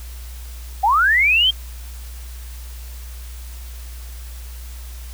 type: linear sweep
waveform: sine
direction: up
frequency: 740 to 3217 Hz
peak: -12 dBFS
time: 0.83-1.51 s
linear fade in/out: 10 ms
effects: added 60 Hz sine -31 dBFS peak until 5.13 s + white hiss -43 dBFS RMS until 5.13 s